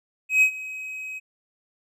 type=tone with ADSR envelope; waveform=triangle; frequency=2537 Hz; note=D#7; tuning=33 cents sharp; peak=-11 dBFS; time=0.29-1.2 s; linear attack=130 ms; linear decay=84 ms; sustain=-19 dB; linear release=25 ms; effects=none